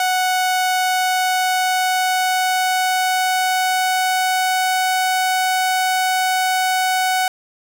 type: tone with pitch glide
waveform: sawtooth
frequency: 740 to 745.1 Hz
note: F#5 to F#5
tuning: 0 to +12 cents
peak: -12 dBFS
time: 0-7.28 s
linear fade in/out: 2 ms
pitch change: +12 cents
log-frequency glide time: 0.71-4.91 s
effects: none